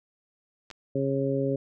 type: clicks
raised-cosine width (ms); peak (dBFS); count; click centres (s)
0.2; -25; 2; 0.703 / 0.712
type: harmonic tone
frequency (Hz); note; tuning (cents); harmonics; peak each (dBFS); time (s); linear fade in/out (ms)
136.7; C#3; -24; 1 / 2 / 3 / 4; -30 / -29 / -29 / -30; 0.95-1.56; 5
effects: none